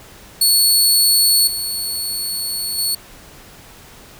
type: tone with level steps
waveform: 20% pulse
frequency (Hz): 4409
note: C#8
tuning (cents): -10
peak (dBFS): -5 / -15 / -11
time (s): 0.41-2.95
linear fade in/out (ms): 5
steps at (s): 1.47 / 2.78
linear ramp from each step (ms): 5
effects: pink hiss -42 dBFS RMS until 4.19 s